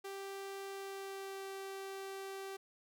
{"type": "tone with pitch glide", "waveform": "sawtooth", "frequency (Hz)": [392, 388.6], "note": ["G4", "G4"], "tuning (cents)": [0, -15], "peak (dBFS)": -39, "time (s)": [0.04, 2.57], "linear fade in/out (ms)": 10, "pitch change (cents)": -15, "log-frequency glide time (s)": [0.7, 1.45], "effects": []}